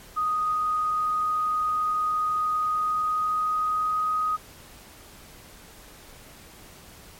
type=tone with pitch glide; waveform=sine; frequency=1244.5 to 1252.4 Hz; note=D#6 to D#6; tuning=0 to +11 cents; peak=-22 dBFS; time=0.16-4.37 s; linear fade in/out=20 ms; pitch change=+11 cents; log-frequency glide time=2.71-3.99 s; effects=pink hiss -48 dBFS RMS until 7.19 s + MP3 64 kbps